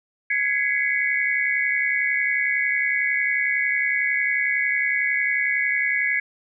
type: tone cluster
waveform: sine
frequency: 1670 / 2029 / 2100 / 2233 Hz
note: G#6 / B6 / C7 / C#7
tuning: +9 / +46 / +6 / +12 cents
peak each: -25 / -24 / -29 / -24 dBFS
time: 0.3-6.2 s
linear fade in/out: 5 ms
effects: none